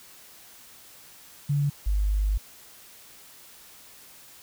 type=tone pair in turn; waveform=sine; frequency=143.6 / 50.51 Hz; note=D3 / G#1; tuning=-39 / -47 cents; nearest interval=octave + tritone; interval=1808 cents; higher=first; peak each=-21 dBFS; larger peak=neither; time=1.49-1.7 / 1.86-2.38 s; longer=second; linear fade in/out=10 ms; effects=white hiss -50 dBFS RMS until 4.42 s